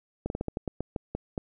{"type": "slowing click train", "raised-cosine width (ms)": 2, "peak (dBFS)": -17, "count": 11, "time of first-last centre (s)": [0.26, 1.378], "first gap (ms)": 41, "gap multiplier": 1.21, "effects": []}